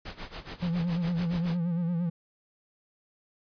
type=noise with tremolo; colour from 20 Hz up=pink; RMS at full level=-38 dBFS; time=0.05-1.57 s; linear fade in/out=5 ms; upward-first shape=sine; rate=7.1 Hz; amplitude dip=85%
type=tone with vibrato; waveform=triangle; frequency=171.5 Hz; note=F3; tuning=31 cents flat; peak=-24 dBFS; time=0.62-2.1 s; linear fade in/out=10 ms; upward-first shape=sine; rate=8.7 Hz; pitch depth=70 cents each way
effects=resampled to 11025 Hz